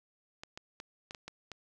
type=clicks; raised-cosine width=0.2 ms; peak=-26 dBFS; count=7; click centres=0.435 / 0.575 / 0.801 / 1.109 / 1.148 / 1.28 / 1.517 s; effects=none